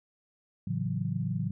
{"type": "chord", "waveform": "sine", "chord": "F# minor seventh", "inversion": "first", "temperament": "equal", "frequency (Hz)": [110, 138.59, 164.81, 185], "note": ["A2", "C#3", "E3", "F#3"], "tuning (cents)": [0, 0, 0, 0], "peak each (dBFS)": -34, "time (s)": [0.67, 1.51], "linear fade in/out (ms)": 5, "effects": []}